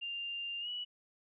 sine tone with pitch glide, 2794 to 2940 Hz, F7 to F#7, 0 to -12 cents, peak -37 dBFS, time 0.01-0.85 s, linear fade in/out 20 ms, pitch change +88 cents, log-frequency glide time 0.6-0.69 s, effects none

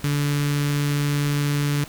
sawtooth tone with notch filter, 144.7 Hz, D3, 25 cents flat, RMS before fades -22 dBFS, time 0.04-1.84 s, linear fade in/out 0 ms, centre 680 Hz, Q 0.63, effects pink hiss -42 dBFS RMS until 1.88 s

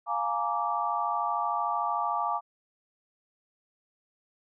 sine chord, Bb dominant seventh, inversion second, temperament just, 699.2 / 839.1 / 932.3 / 1165.4 Hz, F5 / Ab5 / Bb5 / D6, +2 / +18 / 0 / -14 cents, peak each -33 / -32 / -33 / -30 dBFS, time 0.06-2.41 s, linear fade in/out 50 ms, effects none

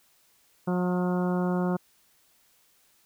harmonic tone with a mistuned harmonic, 180 Hz, F#3, 47 cents flat, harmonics 1 / 2 / 3 / 4 / 5 / 6 / 7 / 8, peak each -25 / -31 / -35 / -37 / -39 / -41 / -42 / -43 dBFS, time 0.67-1.77 s, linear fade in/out 10 ms, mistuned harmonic 8, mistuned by -19 cents, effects white hiss -64 dBFS RMS until 3.05 s

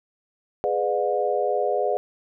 sine chord, G# diminished seventh, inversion none, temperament just, 415.3 / 498.4 / 598 / 717.6 Hz, G#4 / B4 / D5 / F5, 0 / +16 / +31 / +47 cents, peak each -26 dBFS, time 0.64-1.97 s, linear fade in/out 0 ms, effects none

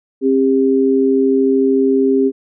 sine tone pair together, 267.2 / 400.4 Hz, C4 / G4, +36 / +37 cents, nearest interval perfect fifth, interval 701 cents, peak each -13 dBFS, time 0.21-2.32 s, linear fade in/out 50 ms, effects none

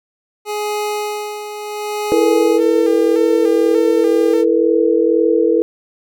25% pulse tone with tremolo, 418.7 Hz, G#4, 14 cents sharp, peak -14 dBFS, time 0.45-2.61 s, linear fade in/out 50 ms, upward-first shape sine, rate 0.71 Hz, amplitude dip 60%
sine chord, E suspended fourth, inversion none, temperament equal with one note detuned, 329.6 / 440 / 482 Hz, E4 / A4 / B4, 0 / 0 / -42 cents, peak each -15 dBFS, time 2.12-5.62 s, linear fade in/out 0 ms
sawtooth tone with vibrato, 424.6 Hz, G#4, 38 cents sharp, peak -22 dBFS, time 2.57-4.45 s, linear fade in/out 50 ms, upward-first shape square, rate 1.7 Hz, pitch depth 98 cents each way
effects none

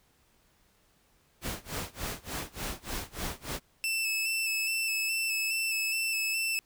pink noise with tremolo, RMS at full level -34 dBFS, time 1.41-3.6 s, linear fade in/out 50 ms, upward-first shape sine, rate 3.4 Hz, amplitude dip 95%
sawtooth tone with vibrato, 2637 Hz, E7, in tune, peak -25 dBFS, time 3.84-6.59 s, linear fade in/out 0 ms, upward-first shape square, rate 2.4 Hz, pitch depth 21 cents each way
effects pink hiss -67 dBFS RMS until 6.65 s

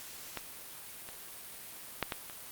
clicks, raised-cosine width 0.3 ms, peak -20 / -28 / -13 / -17 / -29 dBFS, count 5, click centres 0.373 / 1.089 / 2.027 / 2.122 / 2.298 s, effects white hiss -47 dBFS RMS until 2.51 s + Opus 48 kbps

